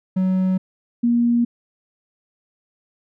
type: tone pair in turn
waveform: triangle / sine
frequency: 186.8 / 237.3 Hz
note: F#3 / A#3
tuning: +17 / +31 cents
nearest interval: major third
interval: 414 cents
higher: second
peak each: -14 dBFS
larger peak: neither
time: 0.16-0.58 / 1.03-1.45 s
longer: neither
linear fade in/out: 10 ms
effects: none